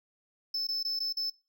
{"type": "tone with dropouts", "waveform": "triangle", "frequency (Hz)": 5260, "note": "E8", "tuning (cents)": -5, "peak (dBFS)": -28, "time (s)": [0.54, 1.3], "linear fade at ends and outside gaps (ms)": 5, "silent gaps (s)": [[0.671, 0.686], [0.83, 0.848], [0.992, 1.002], [1.127, 1.169]], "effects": ["noise-tail reverb RT60 0.3 s tail -23 dB re dry"]}